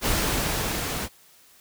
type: noise with level ramp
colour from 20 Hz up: pink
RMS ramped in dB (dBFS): -23 to -30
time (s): 0.01-1.09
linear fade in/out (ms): 50
effects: white hiss -55 dBFS RMS until 1.6 s